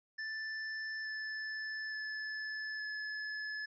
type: tone with pitch steps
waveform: square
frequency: 1760 / 1745.8 / 1731.8 / 1717.8 Hz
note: A6 / A6 / A6 / A6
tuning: 0 / -14 / -28 / -42 cents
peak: -39 dBFS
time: 0.18-3.66 s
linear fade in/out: 10 ms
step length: 870 ms
effects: resampled to 16000 Hz